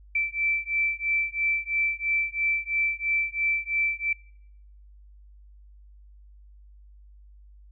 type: beating tone pair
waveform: sine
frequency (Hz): 2329 / 2332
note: D7 / D7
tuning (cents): -15 / -13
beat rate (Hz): 3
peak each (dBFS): -27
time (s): 0.15-4.13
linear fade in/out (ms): 5
effects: noise-tail reverb RT60 0.8 s tail -26 dB re dry + added 50 Hz sine -48 dBFS peak until 7.71 s

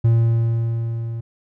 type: tone with level ramp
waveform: triangle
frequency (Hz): 115.2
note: A#2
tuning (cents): -20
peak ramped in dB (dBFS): -9 to -23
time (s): 0.04-1.21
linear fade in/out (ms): 10
effects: none

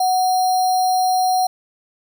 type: tone with sample-and-hold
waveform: sine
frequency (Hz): 740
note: F#5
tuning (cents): 0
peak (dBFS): -14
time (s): 0-1.47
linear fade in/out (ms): 5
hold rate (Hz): 4900
effects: none

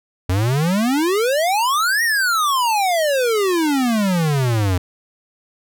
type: exponential two-way sweep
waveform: square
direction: up then down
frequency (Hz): 87.31 to 1911 to 87.31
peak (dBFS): -16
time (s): 0.29-4.78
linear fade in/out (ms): 5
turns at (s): 2.03
effects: none

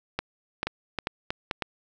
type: two click trains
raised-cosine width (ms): 0.3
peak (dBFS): -11 / -12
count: 4 / 4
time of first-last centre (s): 0.19-1.512 / 0.67-1.622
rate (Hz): 2.27 / 3.15
effects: none

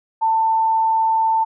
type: tone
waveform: sine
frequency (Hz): 892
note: A5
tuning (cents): +23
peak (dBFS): -14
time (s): 0.21-1.45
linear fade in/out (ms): 20
effects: none

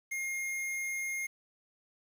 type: tone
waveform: square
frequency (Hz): 2134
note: C7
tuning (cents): +34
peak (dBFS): -34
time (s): 0.11-1.27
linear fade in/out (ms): 10
effects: 10-bit

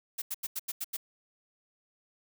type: noise bursts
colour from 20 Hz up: blue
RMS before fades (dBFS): -34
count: 7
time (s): 0.18-0.97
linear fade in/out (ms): 10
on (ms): 40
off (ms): 85
effects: none

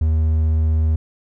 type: tone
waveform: triangle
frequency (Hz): 78.9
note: D#2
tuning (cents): +25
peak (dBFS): -12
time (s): 0.01-0.96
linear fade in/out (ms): 5
effects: none

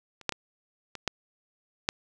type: clicks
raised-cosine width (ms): 0.2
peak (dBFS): -30 / -8 / -18 / -21 / -9 / -7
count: 6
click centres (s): 0.213 / 0.293 / 0.323 / 0.953 / 1.077 / 1.889
effects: none

